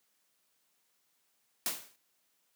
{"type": "noise with exponential decay", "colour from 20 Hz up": "white", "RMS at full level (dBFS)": -30, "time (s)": [1.66, 1.96], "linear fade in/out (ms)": 1, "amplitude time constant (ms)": 65, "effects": ["white hiss -75 dBFS RMS until 2.55 s", "high-pass 150 Hz 12 dB/octave"]}